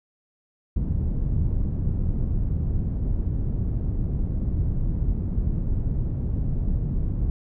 pink low-pass noise, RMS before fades -24 dBFS, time 0.76-7.3 s, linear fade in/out 2 ms, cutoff 150 Hz, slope 12 dB/octave, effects none

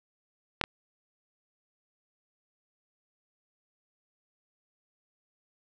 clicks, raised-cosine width 0.3 ms, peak -8 / -13 dBFS, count 2, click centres 0.613 / 0.639 s, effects none

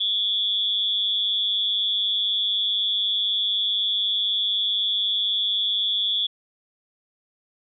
sine tone with amplitude modulation, 3407 Hz, G#7, 44 cents sharp, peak -17 dBFS, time 0-6.27 s, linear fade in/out 10 ms, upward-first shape sine, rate 204 Hz, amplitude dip 75%, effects none

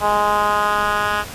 10% pulse tone with band-pass filter sweep, 207.7 Hz, G#3, in tune, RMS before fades -18 dBFS, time 0-1.25 s, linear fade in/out 50 ms, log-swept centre 900 to 1700 Hz, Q 1.9, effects pink hiss -33 dBFS RMS until 1.34 s + resampled to 32000 Hz

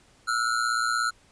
square ring-modulated tone, 1383 Hz, F6, 17 cents flat, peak -21 dBFS, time 0.27-1.11 s, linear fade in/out 20 ms, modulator 58.4 Hz, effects pink hiss -59 dBFS RMS until 1.31 s + resampled to 22050 Hz

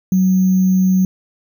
sine tone with sample-and-hold, 186.7 Hz, F#3, 16 cents sharp, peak -10 dBFS, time 0.12-1.05 s, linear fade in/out 2 ms, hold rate 6300 Hz, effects none

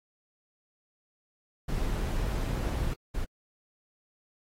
brown noise bursts at uneven times, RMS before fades -30 dBFS, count 2, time 1.68-2.94 / 3.14-3.25 s, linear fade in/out 10 ms, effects AAC 48 kbps

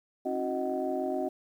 sine tone cluster, 270.5 / 317.4 / 366.7 / 624 / 747 Hz, C#4 / D#4 / F#4 / D#5 / F#5, -42 / +35 / -15 / +5 / +16 cents, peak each -34 / -40 / -33 / -33 / -36 dBFS, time 0.25-1.29 s, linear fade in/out 10 ms, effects tanh soft clip ceiling -18 dBFS + 10-bit

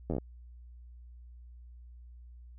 slowing click train, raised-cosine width 2 ms, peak -20 dBFS, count 7, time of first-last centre 0.1-0.183 s, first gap 11 ms, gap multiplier 1.09, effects added 60 Hz sine -48 dBFS peak until 2.58 s

